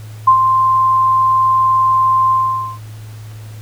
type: tone with ADSR envelope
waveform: sine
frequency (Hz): 1046.5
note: C6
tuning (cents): 0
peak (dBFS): -3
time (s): 0.27-2.79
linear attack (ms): 9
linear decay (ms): 87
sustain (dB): -6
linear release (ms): 480
effects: added 108 Hz sine -29 dBFS peak until 3.61 s + pink hiss -43 dBFS RMS until 3.61 s